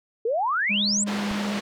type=exponential sweep; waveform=sine; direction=up; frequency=430 to 8150 Hz; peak=-21 dBFS; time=0.25-1.04 s; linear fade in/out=5 ms
type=tone; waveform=triangle; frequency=205.1 Hz; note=G#3; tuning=21 cents flat; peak=-24 dBFS; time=0.69-1.6 s; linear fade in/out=20 ms
type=band-pass noise; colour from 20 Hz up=pink; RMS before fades=-32 dBFS; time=1.06-1.61 s; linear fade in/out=20 ms; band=250 to 4300 Hz; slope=12 dB/octave
type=click; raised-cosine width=5 ms; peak=-23 dBFS; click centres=1.313 s
effects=none